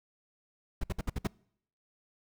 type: noise bursts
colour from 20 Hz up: brown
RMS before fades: -30 dBFS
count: 6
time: 0.81-1.272 s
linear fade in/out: 5 ms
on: 27 ms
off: 60 ms
effects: noise-tail reverb RT60 0.7 s tail -26 dB re dry